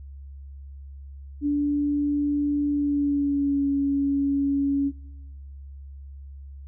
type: tone with pitch glide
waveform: sine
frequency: 290 to 279.5 Hz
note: D4 to C#4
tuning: -22 to +14 cents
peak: -20 dBFS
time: 1.41-4.92 s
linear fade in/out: 50 ms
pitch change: -64 cents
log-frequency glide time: 2.69-3.68 s
effects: noise-tail reverb RT60 1.0 s tail -22 dB re dry + added 69 Hz sine -38 dBFS peak until 6.67 s